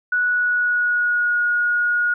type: tone with pitch glide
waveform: sine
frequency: 1471 to 1443.2 Hz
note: F#6 to F#6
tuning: -11 to -44 cents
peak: -16 dBFS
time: 0.12-2.14 s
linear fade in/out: 5 ms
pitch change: -33 cents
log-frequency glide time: 0.24-1.41 s
effects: none